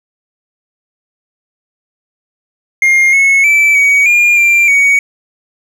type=tone with pitch steps; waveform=triangle; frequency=2124 / 2191 / 2319 / 2258 / 2414 / 2372 / 2244 Hz; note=C7 / C#7 / D7 / C#7 / D7 / D7 / C#7; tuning=+25 / -21 / -22 / +31 / +47 / +17 / +21 cents; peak=-4 dBFS; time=2.82-4.99 s; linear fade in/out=2 ms; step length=310 ms; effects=none